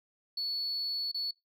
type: tone with dropouts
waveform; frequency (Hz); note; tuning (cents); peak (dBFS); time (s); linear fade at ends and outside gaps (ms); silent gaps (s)
sine; 4421; C#8; -5; -30; 0.37-1.31; 5; 1.116-1.144
effects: noise-tail reverb RT60 0.2 s tail -23 dB re dry + tanh soft clip ceiling -28 dBFS